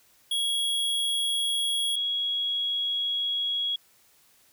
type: tone pair in turn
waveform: square / sine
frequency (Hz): 3322 / 3322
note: G#7 / G#7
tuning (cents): 0 / 0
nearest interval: unison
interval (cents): 0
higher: neither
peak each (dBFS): -25 / -25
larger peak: neither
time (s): 0.31-1.96 / 1.96-3.76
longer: second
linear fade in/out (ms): 5
effects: white hiss -61 dBFS RMS until 4.52 s